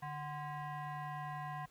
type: tone with frequency modulation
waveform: sine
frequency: 148.7 Hz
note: D3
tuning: 22 cents sharp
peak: -39 dBFS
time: 0.02-1.66 s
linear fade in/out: 10 ms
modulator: 890 Hz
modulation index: 1.4
effects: tanh soft clip ceiling -35 dBFS + pink hiss -67 dBFS RMS until 1.7 s